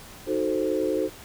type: chord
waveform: sine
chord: D# diminished seventh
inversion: none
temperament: equal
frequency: 311.1 / 370 / 440 / 523.3 Hz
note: D#4 / F#4 / A4 / C5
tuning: 0 / 0 / 0 / 0 cents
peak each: -28 dBFS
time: 0.26-1.1 s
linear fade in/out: 50 ms
effects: pink hiss -45 dBFS RMS until 1.24 s